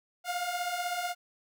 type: beating tone pair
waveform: sawtooth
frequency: 698.5 / 714.5 Hz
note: F5 / F5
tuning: 0 / +39 cents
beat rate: 16 Hz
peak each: -32 / -29 dBFS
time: 0.24-1.15 s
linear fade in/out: 50 ms
effects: none